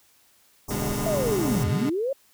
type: band-stop noise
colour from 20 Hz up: pink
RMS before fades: -32 dBFS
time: 0.68-1.64 s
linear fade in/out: 10 ms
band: 1200 to 5100 Hz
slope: 96 dB/octave
type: chord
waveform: 25% pulse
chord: G# diminished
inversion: first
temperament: equal with one note detuned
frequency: 123.47 / 146.83 / 204.2 Hz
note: B2 / D3 / G#3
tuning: 0 / 0 / -29 cents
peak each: -28 / -29 / -26 dBFS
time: 0.7-1.9 s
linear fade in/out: 10 ms
type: linear two-way sweep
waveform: sine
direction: down then up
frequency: 671 to 77.78 to 567 Hz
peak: -23 dBFS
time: 1.06-2.13 s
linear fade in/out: 5 ms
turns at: 1.68 s
effects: white hiss -60 dBFS RMS until 2.33 s